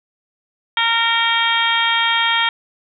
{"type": "harmonic tone", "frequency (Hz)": 460.8, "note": "A#4", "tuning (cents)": -20, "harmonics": [2, 3, 4, 5, 6, 7, 8], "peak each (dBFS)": [-21, -22, -21, -22, -30, -19, -26], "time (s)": [0.77, 2.49], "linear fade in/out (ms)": 2, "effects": []}